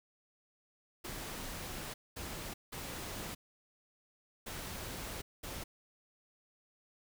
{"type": "noise bursts at uneven times", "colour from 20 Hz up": "pink", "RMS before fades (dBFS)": -43, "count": 5, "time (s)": [[1.04, 1.94], [2.16, 2.54], [2.72, 3.35], [4.46, 5.22], [5.43, 5.64]], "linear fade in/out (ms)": 10, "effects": []}